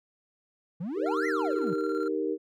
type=exponential two-way sweep; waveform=triangle; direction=up then down; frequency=154.3 to 2100 to 154.3 Hz; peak=-29 dBFS; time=0.8-1.74 s; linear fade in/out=10 ms; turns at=1.27 s
type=chord; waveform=sine; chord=Eb major; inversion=none; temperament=equal; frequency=311.1 / 392 / 466.2 Hz; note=Eb4 / G4 / Bb4; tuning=0 / 0 / 0 cents; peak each=-31 dBFS; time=0.95-2.38 s; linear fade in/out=50 ms
type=tone with tremolo; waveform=triangle; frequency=1375 Hz; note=F6; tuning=27 cents flat; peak=-33 dBFS; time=1.06-2.08 s; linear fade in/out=2 ms; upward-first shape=square; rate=18 Hz; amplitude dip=50%
effects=none